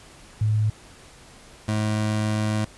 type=tone pair in turn; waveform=sine / 25% pulse; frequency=107.3 / 107.3 Hz; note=A2 / A2; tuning=-43 / -43 cents; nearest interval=unison; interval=0 cents; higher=neither; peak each=-18 dBFS; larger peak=neither; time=0.41-0.7 / 1.68-2.65 s; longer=second; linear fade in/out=5 ms; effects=pink hiss -48 dBFS RMS until 2.77 s + resampled to 24000 Hz